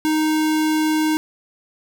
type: tone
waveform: square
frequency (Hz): 310.8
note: D#4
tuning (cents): -2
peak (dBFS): -17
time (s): 0.05-1.17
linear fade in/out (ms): 0
effects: none